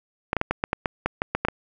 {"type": "clicks", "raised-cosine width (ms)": 0.5, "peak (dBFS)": -7, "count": 12, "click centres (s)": [0.331, 0.367, 0.414, 0.51, 0.639, 0.731, 0.858, 1.06, 1.219, 1.35, 1.45, 1.485], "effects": []}